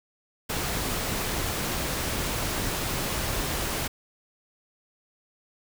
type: noise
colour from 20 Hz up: pink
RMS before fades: -29 dBFS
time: 0.49-3.88 s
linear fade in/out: 10 ms
effects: none